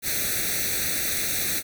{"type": "noise with comb filter", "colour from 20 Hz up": "white", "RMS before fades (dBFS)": -26, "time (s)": [0.02, 1.63], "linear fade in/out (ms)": 50, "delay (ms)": 0.49, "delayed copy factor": 0.95, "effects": []}